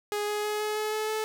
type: tone with pitch steps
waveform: sawtooth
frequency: 415.3 / 418.4 / 421.6 / 424.8 / 428 / 431.2 / 434.4 Hz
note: G#4 / G#4 / G#4 / G#4 / A4 / A4 / A4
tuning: 0 / +13 / +26 / +39 / -48 / -35 / -22 cents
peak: -24 dBFS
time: 0.12-1.24 s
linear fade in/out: 0 ms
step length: 160 ms
effects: none